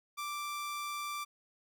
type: tone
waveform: sawtooth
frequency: 1174.7 Hz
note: D6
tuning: in tune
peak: -33 dBFS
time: 0.17-1.25 s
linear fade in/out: 20 ms
effects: none